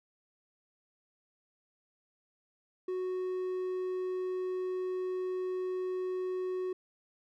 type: tone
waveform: triangle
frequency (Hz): 369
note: F#4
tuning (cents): -5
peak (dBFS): -30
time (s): 2.88-6.73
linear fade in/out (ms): 5
effects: none